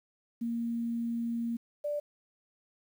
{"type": "tone pair in turn", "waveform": "sine", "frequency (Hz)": [233.1, 587.4], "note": ["A#3", "D5"], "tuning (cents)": [0, 0], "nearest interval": "octave + major third", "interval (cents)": 1600, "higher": "second", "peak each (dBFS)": [-30, -30], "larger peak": "neither", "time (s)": [[0.41, 1.57], [1.84, 2]], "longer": "first", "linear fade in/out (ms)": 10, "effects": ["10-bit"]}